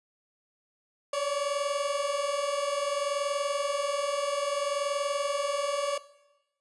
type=tone pair together; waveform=30% pulse; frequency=556 / 576.6 Hz; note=C#5 / D5; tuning=+5 / -32 cents; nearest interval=minor second; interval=63 cents; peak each=-29 / -27 dBFS; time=1.13-5.98 s; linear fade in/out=5 ms; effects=noise-tail reverb RT60 1.0 s tail -19 dB re dry + resampled to 24000 Hz